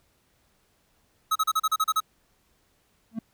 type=tone bursts; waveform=square; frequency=1280 Hz; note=D#6; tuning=49 cents sharp; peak=-21 dBFS; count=9; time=1.31-2.004 s; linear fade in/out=10 ms; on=46 ms; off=35 ms
type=tone with exponential growth; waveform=triangle; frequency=224.4 Hz; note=A3; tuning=34 cents sharp; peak=-22 dBFS; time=3.11-3.19 s; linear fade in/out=5 ms; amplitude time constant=16 ms
effects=pink hiss -67 dBFS RMS until 3.33 s